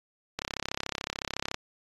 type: click train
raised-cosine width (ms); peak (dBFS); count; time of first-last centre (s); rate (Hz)
0.2; -13; 40; 0.39-1.544; 33.8
effects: AAC 32 kbps